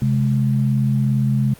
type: tone pair together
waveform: sine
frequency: 132.5 / 209.9 Hz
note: C3 / G#3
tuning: +22 / +19 cents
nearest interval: minor sixth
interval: 797 cents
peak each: -16 / -20 dBFS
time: 0.02-1.54 s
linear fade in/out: 2 ms
effects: pink hiss -45 dBFS RMS until 1.59 s + Opus 48 kbps